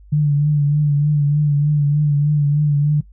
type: tone with vibrato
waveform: sine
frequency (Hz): 146.83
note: D3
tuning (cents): 0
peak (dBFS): -12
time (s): 0.12-3.01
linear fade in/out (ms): 10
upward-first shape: triangle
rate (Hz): 3.3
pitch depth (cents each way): 48
effects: noise-tail reverb RT60 0.1 s tail -19 dB re dry + added 50 Hz sine -41 dBFS peak until 3.12 s